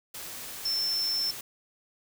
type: tone in noise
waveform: sine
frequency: 5350 Hz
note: E8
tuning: 25 cents sharp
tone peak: -26 dBFS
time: 0.65-1.31 s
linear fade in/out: 5 ms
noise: white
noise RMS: -40 dBFS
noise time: 0.14-1.41 s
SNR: +11 dB
effects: none